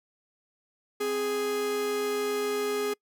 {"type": "tone pair together", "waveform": "45% pulse", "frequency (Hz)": [261, 415.1], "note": ["C4", "G#4"], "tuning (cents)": [-4, -1], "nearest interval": "minor sixth", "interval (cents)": 803, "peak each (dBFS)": [-38, -27], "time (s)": [1, 2.94], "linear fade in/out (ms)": 10, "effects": ["noise-tail reverb RT60 0.1 s tail -26 dB re dry"]}